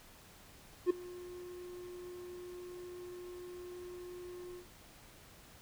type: tone with ADSR envelope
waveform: triangle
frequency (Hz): 357.4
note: F4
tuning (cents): +40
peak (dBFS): -21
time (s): 0.86-4.67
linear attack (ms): 42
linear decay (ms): 7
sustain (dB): -22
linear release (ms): 120
effects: pink hiss -58 dBFS RMS until 5.61 s